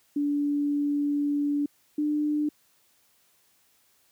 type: tone pair in turn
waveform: sine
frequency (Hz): 289.2 / 298.4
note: D4 / D4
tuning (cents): -27 / +28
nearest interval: minor second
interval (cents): 55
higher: second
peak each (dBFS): -23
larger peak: neither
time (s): 0.16-1.66 / 1.98-2.49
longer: first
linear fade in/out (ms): 5
effects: white hiss -65 dBFS RMS until 4.11 s + high-pass 60 Hz 12 dB/octave